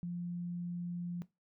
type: tone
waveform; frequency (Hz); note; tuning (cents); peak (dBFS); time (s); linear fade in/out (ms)
sine; 174.61; F3; 0; -36; 0.03-1.22; 0
effects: noise-tail reverb RT60 0.2 s tail -17 dB re dry